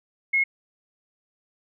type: tone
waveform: sine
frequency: 2166 Hz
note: C#7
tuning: 41 cents flat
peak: -18 dBFS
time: 0.33-0.44 s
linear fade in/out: 10 ms
effects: none